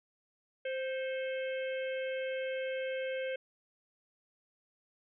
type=harmonic tone with a mistuned harmonic; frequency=523.3 Hz; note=C5; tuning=in tune; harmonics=1 / 3 / 4 / 5 / 6; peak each=-34 / -44 / -46 / -48 / -50 dBFS; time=0.65-3.36 s; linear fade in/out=5 ms; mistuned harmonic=4; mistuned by=+61 cents; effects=none